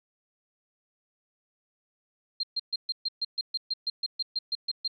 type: tone bursts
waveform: sine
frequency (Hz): 4186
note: C8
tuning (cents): 0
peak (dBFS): -26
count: 16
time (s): 2.4-4.878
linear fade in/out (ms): 5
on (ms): 33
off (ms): 130
effects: none